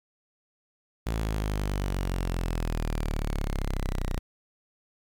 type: exponential sweep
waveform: sawtooth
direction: down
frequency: 56 to 30.25 Hz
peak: -23 dBFS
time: 1.06-4.19 s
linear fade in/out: 10 ms
effects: 10-bit